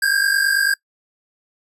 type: tone pair together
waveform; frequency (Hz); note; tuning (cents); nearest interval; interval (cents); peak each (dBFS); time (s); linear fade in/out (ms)
square; 1581 / 1630.1; G6 / G#6; +14 / -33; minor second; 53; -19; 0.02-0.74; 5
effects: noise-tail reverb RT60 0.1 s tail -22 dB re dry + resampled to 32000 Hz